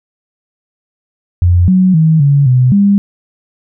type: tone with pitch steps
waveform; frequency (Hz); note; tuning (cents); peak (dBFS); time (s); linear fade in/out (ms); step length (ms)
sine; 88.2 / 185.6 / 159.3 / 141.6 / 126.7 / 200.7; F2 / F#3 / D#3 / C#3 / B2 / G3; +18 / +6 / +41 / +37 / +45 / +41; -5; 1.42-2.98; 0; 260
effects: none